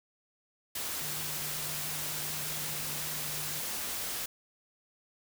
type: tone in noise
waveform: sine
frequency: 151.3 Hz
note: D#3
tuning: 48 cents flat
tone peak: -46 dBFS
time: 1.01-3.6 s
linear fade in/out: 5 ms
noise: white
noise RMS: -36 dBFS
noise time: 0.75-4.26 s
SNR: -13 dB
effects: none